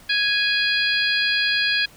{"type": "harmonic tone with a mistuned harmonic", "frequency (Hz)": 830.6, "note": "G#5", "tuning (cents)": 0, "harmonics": [2, 3, 4, 5, 6], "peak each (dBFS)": [-22, -24, -25, -26, -27], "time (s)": [0.09, 1.86], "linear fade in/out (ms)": 10, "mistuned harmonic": 6, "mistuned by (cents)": -67, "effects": ["pink hiss -49 dBFS RMS until 1.96 s"]}